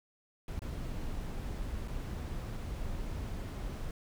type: noise with dropouts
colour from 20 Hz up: brown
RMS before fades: -38 dBFS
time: 0.48-3.91 s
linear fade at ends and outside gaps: 1 ms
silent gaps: 0.593-0.619 / 1.877-1.881 s
effects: none